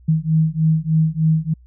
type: beating tone pair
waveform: sine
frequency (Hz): 157 / 160.3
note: D#3 / E3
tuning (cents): +16 / -48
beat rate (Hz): 3.3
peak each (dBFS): -17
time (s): 0.08-1.54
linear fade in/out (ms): 10
effects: added 61 Hz sine -44 dBFS peak until 1.66 s